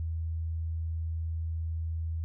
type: tone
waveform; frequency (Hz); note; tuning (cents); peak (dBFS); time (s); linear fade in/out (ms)
sine; 81.4; E2; -21; -30; 0-2.24; 0
effects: none